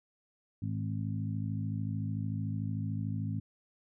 harmonic tone with a mistuned harmonic, 53.5 Hz, A1, 48 cents flat, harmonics 2 / 3 / 4 / 5, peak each -34 / -38 / -40 / -42 dBFS, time 0.62-3.4 s, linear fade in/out 5 ms, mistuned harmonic 5, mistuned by -16 cents, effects none

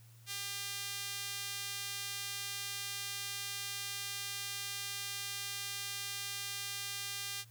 sawtooth tone with high-pass filter, 400 Hz, G4, 35 cents sharp, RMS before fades -41 dBFS, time 0.26-7.45 s, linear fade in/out 50 ms, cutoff 2900 Hz, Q 0.77, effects added 115 Hz sine -56 dBFS peak until 7.5 s + white hiss -65 dBFS RMS until 7.5 s

